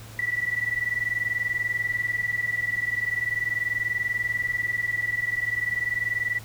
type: tone pair together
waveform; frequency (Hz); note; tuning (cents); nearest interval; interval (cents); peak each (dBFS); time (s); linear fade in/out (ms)
sine; 1947.6 / 1968; B6 / B6; -25 / -7; unison; 18; -27; 0.19-6.39; 2
effects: added 111 Hz sine -42 dBFS peak until 6.44 s + pink hiss -46 dBFS RMS until 6.44 s